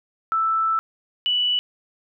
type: tone pair in turn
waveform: sine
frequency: 1321 / 2959 Hz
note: E6 / F#7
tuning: +3 / -1 cents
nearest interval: octave + major second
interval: 1396 cents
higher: second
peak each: -18 dBFS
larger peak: neither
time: 0.32-0.79 / 1.26-1.59 s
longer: first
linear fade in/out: 0 ms
effects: none